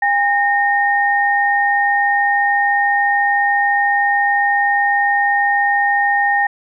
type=tone pair together; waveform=sine; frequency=809 / 1843.1 Hz; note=G#5 / A#6; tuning=-46 / -20 cents; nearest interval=octave + major second; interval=1426 cents; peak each=-15 dBFS; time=0.02-6.47 s; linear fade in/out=5 ms; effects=none